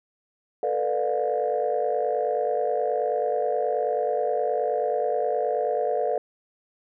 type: chord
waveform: sine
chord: B half-diminished seventh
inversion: third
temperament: just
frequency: 444.5 / 493.9 / 592.7 / 711.2 Hz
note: A4 / B4 / D5 / F5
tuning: +18 / 0 / +16 / +31 cents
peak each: -27 dBFS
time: 0.63-6.18 s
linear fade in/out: 2 ms
effects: tanh soft clip ceiling -14 dBFS

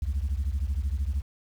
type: beating tone pair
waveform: sine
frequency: 63.9 / 76.9 Hz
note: C2 / D#2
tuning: -40 / -20 cents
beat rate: 13 Hz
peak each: -26 / -27 dBFS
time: 0.02-1.22 s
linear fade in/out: 5 ms
effects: tanh soft clip ceiling -22 dBFS + 9-bit

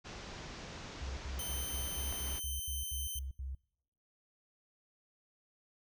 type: low-pass noise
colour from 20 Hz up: pink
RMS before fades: -47 dBFS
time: 0.04-2.4 s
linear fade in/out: 20 ms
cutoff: 6700 Hz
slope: 48 dB/octave
type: tone bursts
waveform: sine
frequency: 66.4 Hz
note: C2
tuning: 26 cents sharp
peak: -38 dBFS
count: 11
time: 1.01-3.55 s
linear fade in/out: 5 ms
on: 160 ms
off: 78 ms
type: tone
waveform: 5% pulse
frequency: 3083 Hz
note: G7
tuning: 29 cents flat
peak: -30 dBFS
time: 1.39-3.19 s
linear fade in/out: 2 ms
type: click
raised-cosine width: 0.5 ms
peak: -29 dBFS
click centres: 2.126 s
effects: noise-tail reverb RT60 0.8 s tail -25 dB re dry

